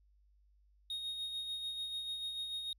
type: tone with tremolo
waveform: triangle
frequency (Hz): 3729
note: A#7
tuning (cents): 0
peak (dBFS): -35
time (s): 0.9-2.73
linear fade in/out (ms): 2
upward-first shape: sine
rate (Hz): 6.8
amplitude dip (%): 40
effects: added 50 Hz sine -65 dBFS peak until 2.78 s